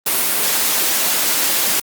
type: high-pass noise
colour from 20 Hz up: white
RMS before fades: -17 dBFS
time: 0.06-1.8 s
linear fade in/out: 5 ms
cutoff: 190 Hz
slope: 12 dB/octave
effects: Opus 32 kbps